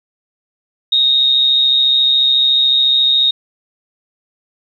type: tone with amplitude modulation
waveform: sine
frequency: 3729 Hz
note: A#7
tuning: in tune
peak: -7 dBFS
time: 0.92-3.31 s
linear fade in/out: 5 ms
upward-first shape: sine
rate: 134 Hz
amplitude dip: 50%
effects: 8-bit